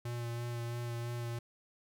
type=tone with vibrato; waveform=square; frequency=118.8 Hz; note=A#2; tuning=33 cents sharp; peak=-37 dBFS; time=0.05-1.39 s; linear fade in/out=5 ms; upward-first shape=sine; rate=3 Hz; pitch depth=18 cents each way; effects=none